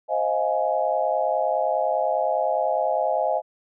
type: chord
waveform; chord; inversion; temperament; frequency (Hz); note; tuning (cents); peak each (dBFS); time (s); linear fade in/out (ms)
sine; F minor seventh; second; just; 523.8 / 628.6 / 698.5 / 838.1; C5 / Eb5 / F5 / Ab5; +2 / +18 / 0 / +16; -27 / -24 / -26 / -26; 0.08-3.42; 50
effects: none